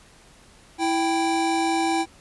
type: tone pair together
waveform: square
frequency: 329.6 / 784 Hz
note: E4 / G5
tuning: 0 / 0 cents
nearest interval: octave + minor third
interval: 1500 cents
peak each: -24 dBFS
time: 0.78-2.06 s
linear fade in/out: 50 ms
effects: pink hiss -52 dBFS RMS until 2.2 s + resampled to 24000 Hz